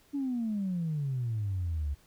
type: exponential sweep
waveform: sine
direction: down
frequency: 289.8 to 68.9 Hz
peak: -28 dBFS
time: 0.13-1.95 s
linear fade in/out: 20 ms
effects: tanh soft clip ceiling -25 dBFS + pink hiss -63 dBFS RMS until 2.06 s